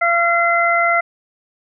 harmonic tone, 684 Hz, F5, 36 cents flat, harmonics 1 / 2 / 3, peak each -17 / -17 / -17 dBFS, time 0.01-1.01 s, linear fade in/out 10 ms, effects none

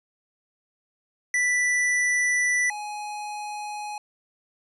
square tone pair in turn, 1975.5 / 836.4 Hz, B6 / G#5, 0 / +12 cents, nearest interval octave + minor third, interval 1488 cents, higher first, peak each -21 / -32 dBFS, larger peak first, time 1.34-2.7 / 2.7-3.98 s, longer first, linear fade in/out 2 ms, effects resampled to 24000 Hz

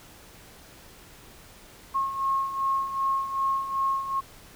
sine beating tone pair, 1081 / 1083.6 Hz, C#6 / C#6, -44 / -40 cents, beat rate 2.6 Hz, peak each -31 / -25 dBFS, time 1.94-4.21 s, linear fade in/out 20 ms, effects pink hiss -50 dBFS RMS until 4.55 s

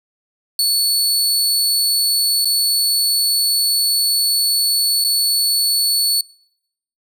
sawtooth tone with dropouts, 4435 Hz, C#8, in tune, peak -11 dBFS, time 0.59-6.21 s, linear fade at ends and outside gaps 2 ms, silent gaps 2.447-2.454 / 5.041-5.046 s, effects noise-tail reverb RT60 0.8 s tail -26 dB re dry

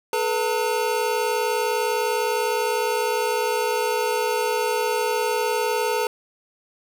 square tone cluster, 428.5 / 488.3 / 905 Hz, A4 / B4 / A5, -46 / -20 / +48 cents, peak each -26 dBFS, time 0.13-6.07 s, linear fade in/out 2 ms, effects none

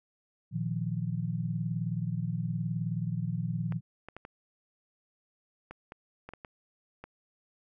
sine chord, Bb suspended fourth, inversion none, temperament equal, 116.54 / 155.56 / 174.61 Hz, Bb2 / Eb3 / F3, 0 / 0 / 0 cents, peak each -34 / -34 / -34 dBFS, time 0.51-3.81 s, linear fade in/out 50 ms
clicks, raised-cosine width 0.5 ms, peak -28 dBFS, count 10, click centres 3.723 / 4.086 / 4.166 / 4.251 / 5.71 / 5.921 / 6.29 / 6.336 / 6.448 / 7.04 s
effects none

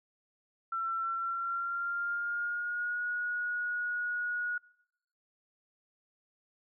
sine tone with pitch glide, 1347 to 1452 Hz, E6 to F#6, +37 to -33 cents, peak -31 dBFS, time 0.72-4.58 s, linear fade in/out 5 ms, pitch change +130 cents, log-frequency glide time 1.03-3.02 s, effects noise-tail reverb RT60 0.8 s tail -23 dB re dry

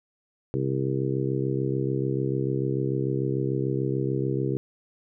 harmonic tone, 66.8 Hz, C2, 36 cents sharp, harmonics 2 / 3 / 4 / 5 / 6 / 7, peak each -27 / -35 / -35 / -30 / -30 / -35 dBFS, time 0.54-4.57 s, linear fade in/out 0 ms, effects none

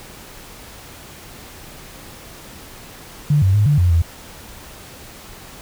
sine tone with pitch steps, 147.3 / 95.6 / 103.9 / 146.4 / 88.9 / 83.5 Hz, D3 / G2 / G#2 / D3 / F2 / E2, +6 / -43 / +1 / -5 / +31 / +23 cents, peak -11 dBFS, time 3.3-4.02 s, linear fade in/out 5 ms, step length 120 ms, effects pink hiss -39 dBFS RMS until 5.61 s

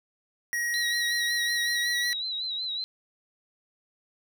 square tone with pitch glide, 1895 to 1928.1 Hz, A#6 to B6, +28 to -42 cents, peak -27 dBFS, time 0.53-2.13 s, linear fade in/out 0 ms, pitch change +30 cents, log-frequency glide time 1.69-2.01 s
sine tone with vibrato, 3949 Hz, B7, 1 cent flat, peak -29 dBFS, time 0.74-2.84 s, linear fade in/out 0 ms, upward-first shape sine, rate 5.4 Hz, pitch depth 67 cents each way
effects none

